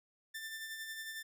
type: tone with tremolo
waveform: sawtooth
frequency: 1780 Hz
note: A6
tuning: 20 cents sharp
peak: -37 dBFS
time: 0.34-1.23 s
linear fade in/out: 10 ms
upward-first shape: sine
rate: 11 Hz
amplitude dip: 40%
effects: none